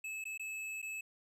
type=tone with dropouts; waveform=square; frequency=2600 Hz; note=E7; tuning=24 cents flat; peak=-40 dBFS; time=0.04-1.01 s; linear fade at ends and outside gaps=5 ms; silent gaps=0.241-0.253 / 0.377-0.395 / 0.818-0.826 s; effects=low-pass 12000 Hz 12 dB/octave